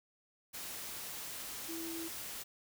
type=tone in noise; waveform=sine; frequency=330 Hz; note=E4; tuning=2 cents sharp; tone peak=-41 dBFS; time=1.68-2.09 s; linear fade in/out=20 ms; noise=white; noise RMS=-44 dBFS; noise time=0.53-2.44 s; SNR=0 dB; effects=none